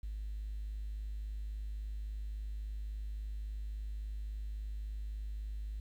triangle tone, 51.8 Hz, G#1, 4 cents flat, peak -34 dBFS, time 0.03-5.8 s, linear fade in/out 5 ms, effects tanh soft clip ceiling -35 dBFS + 11-bit

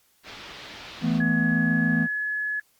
white low-pass noise, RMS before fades -42 dBFS, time 0.23-1.22 s, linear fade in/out 50 ms, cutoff 4200 Hz, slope 24 dB/octave
triangle chord, E suspended fourth, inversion none, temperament equal, 164.81 / 220 / 246.9 Hz, E3 / A3 / B3, 0 / 0 / 0 cents, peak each -23 dBFS, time 1.01-2.08 s, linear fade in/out 50 ms
sine tone with pitch glide, 1687 to 1701.7 Hz, G#6 to G#6, +27 to +42 cents, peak -25 dBFS, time 1.2-2.6 s, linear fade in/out 5 ms, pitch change +15 cents, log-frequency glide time 1.33-2.23 s
effects white hiss -64 dBFS RMS until 2.79 s + Opus 48 kbps

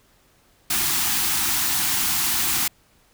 white band-stop noise, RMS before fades -22 dBFS, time 0.7-2.68 s, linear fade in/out 5 ms, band 380 to 710 Hz, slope 96 dB/octave, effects pink hiss -59 dBFS RMS until 3.13 s

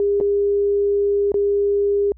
sine tone with dropouts, 404.5 Hz, G#4, 46 cents flat, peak -15 dBFS, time 0-2.12 s, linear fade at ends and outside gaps 1 ms, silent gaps 0.202-0.21 / 1.319-1.342 s, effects added 60 Hz sine -42 dBFS peak until 2.17 s

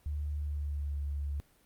sine tone with pitch glide, 73.8 to 71.62 Hz, D2 to D2, +9 to -43 cents, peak -32 dBFS, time 0.06-1.4 s, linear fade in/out 0 ms, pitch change -52 cents, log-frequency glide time 0.39-0.98 s, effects pink hiss -66 dBFS RMS until 1.65 s + Opus 32 kbps

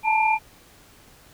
sine tone cluster, 872 / 911 / 2389 Hz, A5 / A#5 / D7, -16 / -40 / +29 cents, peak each -19 / -26 / -23 dBFS, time 0.03-0.39 s, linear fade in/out 50 ms, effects pink hiss -52 dBFS RMS until 1.33 s

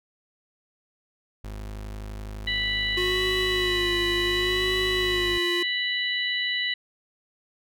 35% pulse tone, 51.91 Hz, G#1, in tune, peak -32 dBFS, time 1.44-5.38 s, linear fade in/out 5 ms
harmonic tone, 986 Hz, B5, 3 cents flat, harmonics 2 / 3 / 4, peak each -27 / -29 / -30 dBFS, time 2.47-6.74 s, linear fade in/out 5 ms
square tone with vibrato, 360.7 Hz, F#4, 44 cents flat, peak -27 dBFS, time 2.97-5.63 s, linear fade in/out 5 ms, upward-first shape sine, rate 0.69 Hz, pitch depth 49 cents each way
effects none

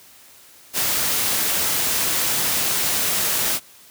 white noise, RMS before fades -21 dBFS, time 0.73-3.6 s, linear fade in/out 50 ms, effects white hiss -48 dBFS RMS until 3.9 s + high-pass 60 Hz 12 dB/octave

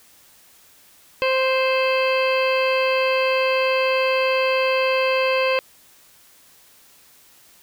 harmonic tone, 523.3 Hz, C5, in tune, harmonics 1 / 2 / 3 / 4 / 5 / 6 / 8 / 9, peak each -19 / -25 / -31 / -30 / -24 / -32 / -37 / -36 dBFS, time 1.22-5.59 s, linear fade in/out 0 ms, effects white hiss -52 dBFS RMS until 7.62 s

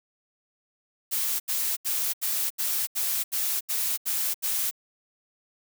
blue noise bursts, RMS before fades -27 dBFS, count 10, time 1.11-4.712 s, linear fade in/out 20 ms, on 290 ms, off 78 ms, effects none

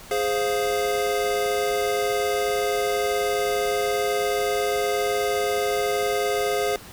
square chord, F minor, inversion first, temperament equal, 415.3 / 523.3 / 698.5 Hz, Ab4 / C5 / F5, 0 / 0 / 0 cents, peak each -25 / -28 / -28 dBFS, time 0.11-6.76 s, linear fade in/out 2 ms, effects pink hiss -43 dBFS RMS until 6.92 s

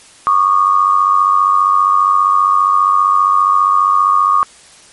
sine tone pair together, 1115 / 1210 Hz, C#6 / D#6, +10 / -49 cents, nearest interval minor second, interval 141 cents, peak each -11 dBFS, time 0.27-4.43 s, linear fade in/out 0 ms, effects white hiss -42 dBFS RMS until 4.92 s + MP3 48 kbps

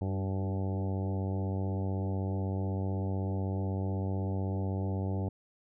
harmonic tone with a mistuned harmonic, 96 Hz, G2, 36 cents flat, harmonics 1 / 2 / 3 / 4 / 5 / 6 / 7 / 8 / 9, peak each -31 / -37 / -41 / -43 / -45 / -47 / -48 / -49 / -50 dBFS, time 0.01-5.29 s, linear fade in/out 5 ms, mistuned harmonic 3, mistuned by +19 cents, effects none

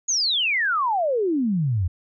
sine exponential sweep, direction down, 6780 to 82.41 Hz, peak -19 dBFS, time 0.08-1.88 s, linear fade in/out 10 ms, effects none

